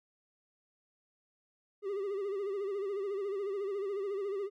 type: tone with vibrato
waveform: triangle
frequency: 397.8 Hz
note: G4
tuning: 25 cents sharp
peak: -31 dBFS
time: 1.82-4.5 s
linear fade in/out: 50 ms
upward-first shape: sine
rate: 14 Hz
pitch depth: 76 cents each way
effects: none